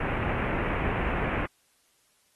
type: low-pass noise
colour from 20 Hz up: pink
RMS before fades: -29 dBFS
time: 0-1.46 s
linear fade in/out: 5 ms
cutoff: 2600 Hz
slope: 48 dB/octave
effects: white hiss -67 dBFS RMS until 2.35 s + AAC 32 kbps